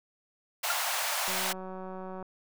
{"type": "high-pass noise", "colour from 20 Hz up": "pink", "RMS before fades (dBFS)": -31, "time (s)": [0.63, 1.53], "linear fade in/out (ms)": 10, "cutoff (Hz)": 620, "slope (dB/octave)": 48}
{"type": "tone with exponential decay", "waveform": "triangle", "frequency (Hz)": 1396.9, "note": "F6", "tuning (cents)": 0, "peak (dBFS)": -23, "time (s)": [0.7, 0.78], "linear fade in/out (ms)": 2, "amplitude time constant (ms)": 17}
{"type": "click train", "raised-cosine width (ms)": 1, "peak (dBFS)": -28, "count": 178, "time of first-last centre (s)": [1.28, 2.227], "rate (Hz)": 187}
{"effects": []}